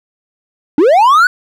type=linear sweep; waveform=triangle; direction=up; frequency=270.3 to 1505 Hz; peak=-3 dBFS; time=0.78-1.27 s; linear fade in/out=2 ms; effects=none